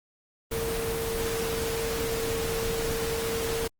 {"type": "tone in noise", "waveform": "sine", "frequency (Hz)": 455.5, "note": "A#4", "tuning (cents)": -40, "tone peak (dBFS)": -29, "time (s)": [0.51, 3.68], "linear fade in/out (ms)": 10, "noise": "pink", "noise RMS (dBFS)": -32, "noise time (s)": [0.51, 3.68], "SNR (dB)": 0, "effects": ["Opus 24 kbps"]}